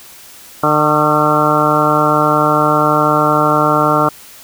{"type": "harmonic tone with a mistuned harmonic", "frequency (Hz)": 150.7, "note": "D3", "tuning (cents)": 45, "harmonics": [1, 2, 3, 4, 5, 6, 7, 8, 9], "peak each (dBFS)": [-20, -18, -20, -17, -20, -20, -19, -17, -16], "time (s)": [0.63, 4.09], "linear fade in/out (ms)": 5, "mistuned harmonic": 7, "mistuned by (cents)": 60, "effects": ["white hiss -38 dBFS RMS until 4.43 s"]}